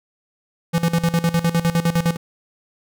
square tone with tremolo, 168.2 Hz, E3, 35 cents sharp, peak -15 dBFS, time 0.73-2.17 s, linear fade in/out 20 ms, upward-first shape square, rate 9.8 Hz, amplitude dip 80%, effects none

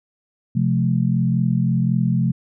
sine chord, F major, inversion second, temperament equal with one note detuned, 130.81 / 174.61 / 216.3 Hz, C3 / F3 / A3, 0 / 0 / -29 cents, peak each -19 / -20 / -22 dBFS, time 0.55-2.32 s, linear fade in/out 10 ms, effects none

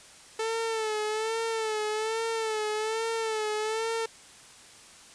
sawtooth tone with vibrato, 440 Hz, A4, in tune, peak -24 dBFS, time 0.39-4.06 s, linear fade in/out 5 ms, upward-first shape sine, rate 1.2 Hz, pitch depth 59 cents each way, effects white hiss -51 dBFS RMS until 5.14 s + resampled to 22050 Hz

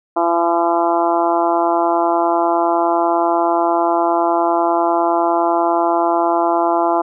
harmonic tone, 169.8 Hz, F3, 48 cents flat, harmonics 2 / 3 / 4 / 5 / 6 / 7 / 8, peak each -19 / -28 / -17 / -19 / -21 / -26 / -29 dBFS, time 0.16-7.02 s, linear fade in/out 10 ms, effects none

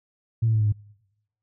sine tone with pitch steps, 114 / 111.46 / 108.98 / 106.55 / 104.18 Hz, A#2 / A2 / A2 / G#2 / G#2, -38 / +23 / -16 / +45 / +6 cents, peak -17 dBFS, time 0.42-0.725 s, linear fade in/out 10 ms, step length 61 ms, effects noise-tail reverb RT60 0.9 s tail -24 dB re dry + tanh soft clip ceiling -13 dBFS

